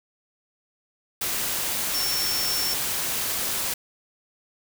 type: tone in noise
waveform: sine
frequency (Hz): 5430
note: F8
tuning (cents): -50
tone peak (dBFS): -26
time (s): 1.94-2.74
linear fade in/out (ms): 5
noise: white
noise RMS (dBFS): -27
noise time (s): 1.21-3.74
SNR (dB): -2
effects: none